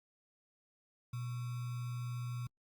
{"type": "tone with sample-and-hold", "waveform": "sine", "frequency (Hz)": 121.6, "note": "B2", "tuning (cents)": -26, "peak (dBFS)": -37, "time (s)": [1.13, 2.47], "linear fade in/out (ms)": 5, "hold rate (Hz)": 1225, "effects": ["Opus 48 kbps"]}